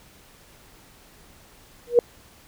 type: tone with exponential growth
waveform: sine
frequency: 478.7 Hz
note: A#4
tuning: 46 cents sharp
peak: -7 dBFS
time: 1.87-1.99 s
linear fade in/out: 1 ms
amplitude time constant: 25 ms
effects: pink hiss -52 dBFS RMS until 2.47 s